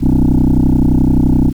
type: tone with frequency modulation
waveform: sine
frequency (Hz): 149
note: D3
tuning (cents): +25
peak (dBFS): -5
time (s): 0-1.53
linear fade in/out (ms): 50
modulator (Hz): 31.6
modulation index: 4.9
effects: tanh soft clip ceiling -6 dBFS + 7-bit